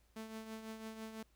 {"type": "tone with tremolo", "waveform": "sawtooth", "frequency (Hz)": 220.9, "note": "A3", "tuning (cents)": 7, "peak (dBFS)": -39, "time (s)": [0.16, 1.23], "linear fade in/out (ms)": 5, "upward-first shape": "triangle", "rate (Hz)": 6, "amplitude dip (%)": 60, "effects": ["added 56 Hz sine -70 dBFS peak until 1.35 s", "pink hiss -75 dBFS RMS until 1.35 s"]}